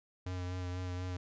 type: tone with vibrato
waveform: square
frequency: 90.6 Hz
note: F#2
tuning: 36 cents flat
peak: -37 dBFS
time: 0.26-1.17 s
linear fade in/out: 5 ms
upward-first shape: sine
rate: 4.1 Hz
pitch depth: 21 cents each way
effects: resampled to 16000 Hz